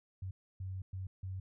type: tone bursts at uneven times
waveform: sine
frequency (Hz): 94.3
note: F#2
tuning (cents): +33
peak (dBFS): -38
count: 4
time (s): 0.22-0.31 / 0.6-0.82 / 0.93-1.07 / 1.23-1.4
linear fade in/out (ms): 5
effects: none